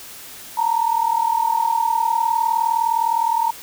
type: tone pair together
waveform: sine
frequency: 901 / 940.6 Hz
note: A5 / A#5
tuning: +41 / +15 cents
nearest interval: minor second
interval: 74 cents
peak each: -19 dBFS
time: 0.57-3.51 s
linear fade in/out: 10 ms
effects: white hiss -38 dBFS RMS until 3.62 s